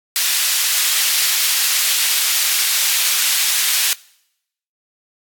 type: high-pass noise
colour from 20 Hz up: pink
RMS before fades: -17 dBFS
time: 0.16-3.93 s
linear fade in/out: 0 ms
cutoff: 2700 Hz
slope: 12 dB/octave
effects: noise-tail reverb RT60 0.8 s tail -23 dB re dry + AAC 64 kbps